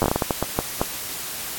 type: slowing click train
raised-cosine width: 1 ms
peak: -5 dBFS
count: 12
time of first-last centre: 0.02-0.815 s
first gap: 9 ms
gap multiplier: 1.38
effects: white hiss -31 dBFS RMS until 1.58 s + AAC 64 kbps